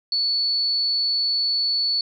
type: tone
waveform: sine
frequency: 4440 Hz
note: C#8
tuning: 2 cents sharp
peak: -19 dBFS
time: 0.12-2.01 s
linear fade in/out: 2 ms
effects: none